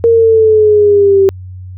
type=linear sweep; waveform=sine; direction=down; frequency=464.7 to 385.2 Hz; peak=-4 dBFS; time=0.04-1.29 s; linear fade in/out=0 ms; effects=added 92 Hz sine -25 dBFS peak until 1.77 s